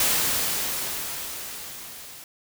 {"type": "noise with level ramp", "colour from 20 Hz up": "white", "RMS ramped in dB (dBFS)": [-21, -43], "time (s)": [0, 2.24], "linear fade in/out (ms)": 2, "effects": []}